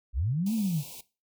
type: linear two-way sweep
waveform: sine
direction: up then down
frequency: 47 to 230.7 to 134.5 Hz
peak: -25 dBFS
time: 0.13-0.84 s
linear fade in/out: 50 ms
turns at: 0.54 s
type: band-stop noise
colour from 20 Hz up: white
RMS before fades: -44 dBFS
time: 0.46-1.01 s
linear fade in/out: 5 ms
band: 1000 to 2300 Hz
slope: 96 dB/octave
effects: noise-tail reverb RT60 0.3 s tail -18 dB re dry